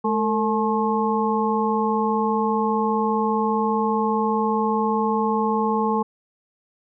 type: harmonic tone with a mistuned harmonic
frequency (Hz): 215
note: A3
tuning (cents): -40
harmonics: 1 / 2 / 4 / 5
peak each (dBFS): -23 / -24 / -24 / -26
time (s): 0.04-6.03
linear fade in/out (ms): 10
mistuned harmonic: 2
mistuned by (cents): +78
effects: none